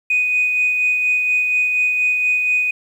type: tone with tremolo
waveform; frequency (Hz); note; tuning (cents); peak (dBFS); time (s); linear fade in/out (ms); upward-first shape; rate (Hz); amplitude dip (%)
sine; 2489; D#7; 0; -12; 0.1-2.71; 5; sine; 4.2; 35
effects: tanh soft clip ceiling -9 dBFS + 8-bit